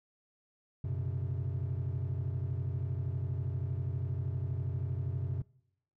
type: chord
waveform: triangle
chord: F# suspended fourth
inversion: none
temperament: equal with one note detuned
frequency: 92.5 / 123.47 / 135.97 Hz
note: F#2 / B2 / C#3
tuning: 0 / 0 / -33 cents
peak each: -33 / -34 / -35 dBFS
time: 0.84-5.42 s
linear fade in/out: 5 ms
effects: noise-tail reverb RT60 0.8 s tail -24 dB re dry + tanh soft clip ceiling -24 dBFS